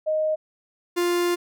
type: tone pair in turn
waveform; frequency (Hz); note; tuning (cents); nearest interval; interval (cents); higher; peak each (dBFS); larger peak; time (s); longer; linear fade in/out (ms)
sine / 45% pulse; 622 / 350.2; D#5 / F4; -1 / +5; minor seventh; 994; first; -20; neither; 0.06-0.36 / 0.96-1.36; second; 20
effects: none